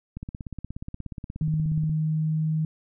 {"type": "click train", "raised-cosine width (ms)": 5, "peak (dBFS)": -22, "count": 30, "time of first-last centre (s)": [0.17, 1.896], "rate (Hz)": 16.8}
{"type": "tone with pitch glide", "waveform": "sine", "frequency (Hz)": [155.9, 157.08], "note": ["D#3", "D#3"], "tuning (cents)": [4, 17], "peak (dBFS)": -22, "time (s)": [1.41, 2.65], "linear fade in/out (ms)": 2, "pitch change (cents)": 13, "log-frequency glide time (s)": [1.88, 2.54]}
{"effects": []}